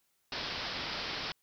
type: low-pass noise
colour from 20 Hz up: white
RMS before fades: -38 dBFS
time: 0.32-1.32 s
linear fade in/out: 2 ms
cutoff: 5300 Hz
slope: 96 dB/octave
effects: white hiss -75 dBFS RMS until 1.42 s